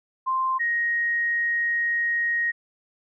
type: tone pair in turn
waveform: sine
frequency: 1046.5 / 1876.5 Hz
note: C6 / A#6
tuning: 0 / +11 cents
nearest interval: minor seventh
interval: 1011 cents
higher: second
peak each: -21 dBFS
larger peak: neither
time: 0.26-0.59 / 0.59-2.52 s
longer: second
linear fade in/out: 20 ms
effects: none